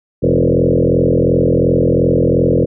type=tone with frequency modulation; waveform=sine; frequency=311 Hz; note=D#4; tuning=1 cent flat; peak=-9 dBFS; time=0.22-2.66 s; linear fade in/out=20 ms; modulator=42.8 Hz; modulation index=5.2; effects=none